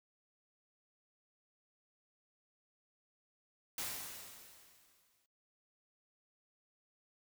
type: noise with exponential decay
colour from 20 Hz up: white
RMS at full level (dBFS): -39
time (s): 3.78-5.26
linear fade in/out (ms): 2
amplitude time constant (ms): 320
effects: noise-tail reverb RT60 0.1 s tail -17 dB re dry